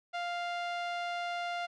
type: tone with low-pass filter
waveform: sawtooth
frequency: 698.5 Hz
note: F5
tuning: in tune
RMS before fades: -36 dBFS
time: 0.13-1.67 s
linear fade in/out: 20 ms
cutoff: 3500 Hz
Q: 0.94
effects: none